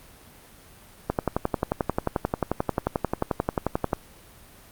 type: click train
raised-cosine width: 1 ms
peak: -8 dBFS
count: 33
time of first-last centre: 1.1-3.932 s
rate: 11.3 Hz
effects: pink hiss -50 dBFS RMS until 4.71 s + Opus 32 kbps